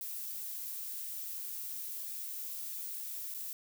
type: noise with dropouts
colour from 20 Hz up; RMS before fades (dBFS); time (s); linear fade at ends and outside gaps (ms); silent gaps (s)
violet; -41; 0.01-3.53; 1; 3.34-3.346
effects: none